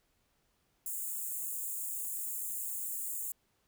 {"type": "high-pass noise", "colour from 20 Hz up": "white", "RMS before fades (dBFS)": -38, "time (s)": [0.86, 3.32], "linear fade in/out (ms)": 2, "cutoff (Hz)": 6900, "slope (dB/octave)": 96, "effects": ["pink hiss -75 dBFS RMS until 3.67 s"]}